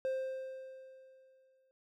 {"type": "tone with exponential decay", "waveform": "triangle", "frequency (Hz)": 525, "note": "C5", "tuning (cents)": 6, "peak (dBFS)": -29, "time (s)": [0.05, 1.71], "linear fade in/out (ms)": 0, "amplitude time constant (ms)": 360, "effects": []}